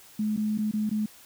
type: tone with dropouts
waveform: sine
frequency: 213.2 Hz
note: G#3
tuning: 46 cents sharp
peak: -24 dBFS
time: 0.19-1.06 s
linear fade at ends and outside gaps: 5 ms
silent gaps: 0.365-0.374 / 0.577-0.586 / 0.713-0.736 / 0.895-0.912 s
effects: white hiss -52 dBFS RMS until 1.25 s